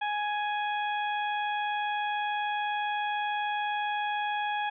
harmonic tone, 833 Hz, G#5, 5 cents sharp, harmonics 1 / 2 / 3 / 4, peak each -29 / -35 / -39 / -41 dBFS, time 0.01-4.7 s, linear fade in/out 10 ms, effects none

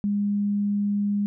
sine tone, 203.9 Hz, G#3, 32 cents flat, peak -21 dBFS, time 0.04-1.26 s, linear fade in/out 0 ms, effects none

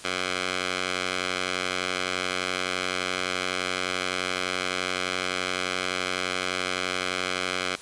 10% pulse tone with band-pass filter, 91.7 Hz, F#2, 15 cents flat, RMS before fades -29 dBFS, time 0.04-7.76 s, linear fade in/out 5 ms, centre 2700 Hz, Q 0.84, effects white hiss -44 dBFS RMS until 7.81 s + resampled to 22050 Hz

